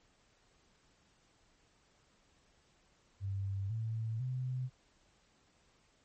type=tone with pitch steps; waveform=sine; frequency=98 / 111.92 / 127.83 Hz; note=G2 / A2 / C3; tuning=0 / +30 / -40 cents; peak=-34 dBFS; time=3.2-4.7 s; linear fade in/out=50 ms; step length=500 ms; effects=pink hiss -70 dBFS RMS until 6.04 s + MP3 32 kbps